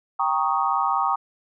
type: chord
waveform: sine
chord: Eb dominant seventh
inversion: first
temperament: equal with one note detuned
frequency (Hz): 787.2 / 932.3 / 1108.7 / 1244.5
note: G5 / Bb5 / Db6 / Eb6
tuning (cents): +7 / 0 / 0 / 0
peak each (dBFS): -25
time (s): 0.19-1.16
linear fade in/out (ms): 10
effects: none